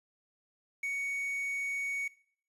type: tone with quantisation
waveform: triangle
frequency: 2233 Hz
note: C#7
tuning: 12 cents sharp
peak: -30 dBFS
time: 0.83-2.08 s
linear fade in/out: 5 ms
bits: 9
effects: noise-tail reverb RT60 0.5 s tail -18 dB re dry + resampled to 32000 Hz